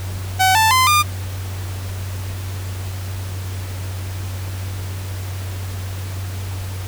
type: tone with pitch steps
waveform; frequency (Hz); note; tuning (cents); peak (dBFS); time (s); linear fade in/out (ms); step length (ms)
sawtooth; 755 / 882.4 / 1031.4 / 1205.4; F#5 / A5 / C6 / D6; +35 / +5 / -25 / +45; -8; 0.39-1.03; 20; 160
effects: added 94 Hz sine -24 dBFS peak until 6.87 s + pink hiss -35 dBFS RMS until 6.87 s